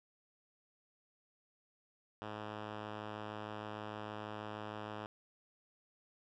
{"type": "tone with low-pass filter", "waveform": "5% pulse", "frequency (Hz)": 106.4, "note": "G#2", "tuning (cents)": 42, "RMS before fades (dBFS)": -45, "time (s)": [2.22, 5.06], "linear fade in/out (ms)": 0, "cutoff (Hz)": 2700, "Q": 0.9, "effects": []}